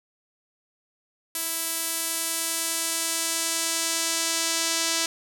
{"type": "tone with band-pass filter sweep", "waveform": "sawtooth", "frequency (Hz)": 329.6, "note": "E4", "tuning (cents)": 0, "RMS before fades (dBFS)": -27, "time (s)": [1.35, 5.06], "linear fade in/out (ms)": 2, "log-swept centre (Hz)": [12000, 6200], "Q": 1.1, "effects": []}